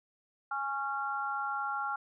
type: harmonic tone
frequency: 275.9 Hz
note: C#4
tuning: 8 cents flat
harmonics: 3 / 4 / 5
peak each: -36 / -40 / -34 dBFS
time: 0.51-1.96 s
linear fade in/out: 5 ms
effects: none

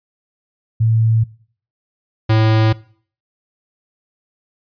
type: tone pair in turn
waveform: sine / square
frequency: 112.5 / 110.12 Hz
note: A2 / A2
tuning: +39 / +2 cents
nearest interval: unison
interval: 37 cents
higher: first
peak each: -11 dBFS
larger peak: neither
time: 0.8-1.24 / 2.29-2.73 s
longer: neither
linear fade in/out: 10 ms
effects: noise-tail reverb RT60 0.5 s tail -21 dB re dry + resampled to 11025 Hz

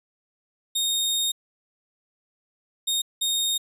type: tone bursts at uneven times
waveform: sawtooth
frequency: 3702 Hz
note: A#7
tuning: 13 cents flat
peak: -19 dBFS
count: 3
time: 0.75-1.32 / 2.87-3.02 / 3.21-3.58 s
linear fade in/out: 10 ms
effects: resampled to 32000 Hz

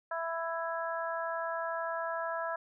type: harmonic tone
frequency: 331.1 Hz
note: E4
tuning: 8 cents sharp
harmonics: 2 / 3 / 4 / 5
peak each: -36 / -38 / -39 / -40 dBFS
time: 0.11-2.56 s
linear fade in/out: 5 ms
effects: none

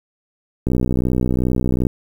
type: click train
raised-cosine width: 3 ms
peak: -6 dBFS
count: 76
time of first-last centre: 0.67-1.868 s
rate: 62.6 Hz
effects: 7-bit

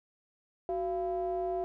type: ring-modulated tone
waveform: triangle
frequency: 157.6 Hz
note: D#3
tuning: 23 cents sharp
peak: -25 dBFS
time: 0.69-1.64 s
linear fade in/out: 0 ms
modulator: 529 Hz
effects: none

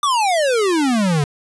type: exponential sweep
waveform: square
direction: down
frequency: 1202 to 138.59 Hz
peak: -15 dBFS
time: 0.03-1.24 s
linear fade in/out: 2 ms
effects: resampled to 24000 Hz + 8-bit

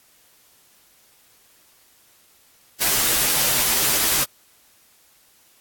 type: noise with comb filter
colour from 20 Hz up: white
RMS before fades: -19 dBFS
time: 2.8-4.25 s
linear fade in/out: 20 ms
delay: 11 ms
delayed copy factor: -0.8
effects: white hiss -56 dBFS RMS until 5.6 s + AAC 64 kbps

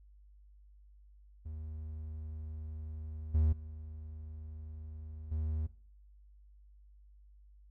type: tone with level steps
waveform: triangle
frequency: 77.78 Hz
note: D#2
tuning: in tune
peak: -38 / -23 / -41 / -30 dBFS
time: 1.45-5.67 s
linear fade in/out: 10 ms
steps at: 3.34 / 3.52 / 5.31 s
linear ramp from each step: 10 ms
effects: noise-tail reverb RT60 0.5 s tail -19 dB re dry + added 50 Hz sine -56 dBFS peak until 7.7 s

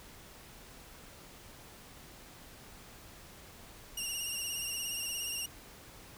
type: tone with vibrato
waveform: 15% pulse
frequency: 2818 Hz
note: F7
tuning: 15 cents sharp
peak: -28 dBFS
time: 3.97-5.46 s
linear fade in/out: 5 ms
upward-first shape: sine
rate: 17 Hz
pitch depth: 47 cents each way
effects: pink hiss -53 dBFS RMS until 6.17 s

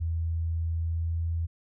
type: tone with pitch glide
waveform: sine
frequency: 82.41 to 83.13 Hz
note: E2 to E2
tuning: 0 to +15 cents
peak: -26 dBFS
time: 0-1.47 s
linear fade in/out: 20 ms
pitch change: +15 cents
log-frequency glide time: 0.8-1.25 s
effects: none

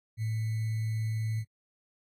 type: tone with sample-and-hold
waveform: sine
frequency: 110.4 Hz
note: A2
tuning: 6 cents sharp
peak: -28 dBFS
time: 0.17-1.45 s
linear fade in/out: 50 ms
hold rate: 2100 Hz
effects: AAC 48 kbps

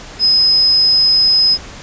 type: tone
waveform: sine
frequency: 5070 Hz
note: D#8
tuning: 32 cents sharp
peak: -8 dBFS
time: 0.19-1.58 s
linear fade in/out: 50 ms
effects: pink hiss -33 dBFS RMS until 1.82 s + resampled to 16000 Hz

